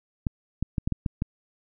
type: clicks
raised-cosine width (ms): 5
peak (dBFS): -13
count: 7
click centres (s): 0.268 / 0.626 / 0.782 / 0.875 / 0.923 / 1.062 / 1.221
effects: none